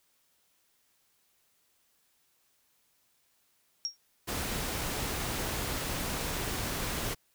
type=tone with exponential decay; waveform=sine; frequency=5588 Hz; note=F8; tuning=in tune; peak=-26 dBFS; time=3.85-3.97 s; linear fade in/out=0 ms; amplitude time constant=24 ms
type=noise; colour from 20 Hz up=pink; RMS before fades=-34 dBFS; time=4.27-7.15 s; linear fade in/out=20 ms
effects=white hiss -71 dBFS RMS until 7.34 s